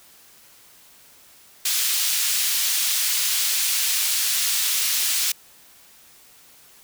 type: high-pass noise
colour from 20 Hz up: pink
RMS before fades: -22 dBFS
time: 1.65-5.32 s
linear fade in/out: 5 ms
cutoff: 3400 Hz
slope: 12 dB/octave
effects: white hiss -51 dBFS RMS until 6.83 s